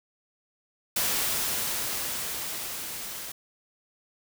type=noise with level ramp; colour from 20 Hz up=white; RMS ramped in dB=-26 to -38 dBFS; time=0.96-3.32 s; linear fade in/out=5 ms; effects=none